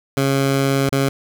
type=tone with dropouts; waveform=15% pulse; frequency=137 Hz; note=C#3; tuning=20 cents flat; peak=-9 dBFS; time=0.17-1.09 s; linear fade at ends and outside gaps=2 ms; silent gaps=0.893-0.924 s; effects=none